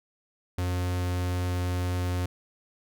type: tone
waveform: 45% pulse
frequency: 89.8 Hz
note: F2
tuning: 49 cents sharp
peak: -26 dBFS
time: 0.58-2.26 s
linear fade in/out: 5 ms
effects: none